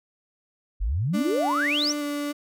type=exponential sweep; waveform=sine; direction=up; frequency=41.91 to 6272 Hz; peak=-22 dBFS; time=0.8-1.93 s; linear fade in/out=20 ms
type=tone with vibrato; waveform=35% pulse; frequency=292.4 Hz; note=D4; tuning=7 cents flat; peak=-25 dBFS; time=1.13-2.33 s; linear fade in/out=20 ms; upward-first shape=square; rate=1.7 Hz; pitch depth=12 cents each way
effects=none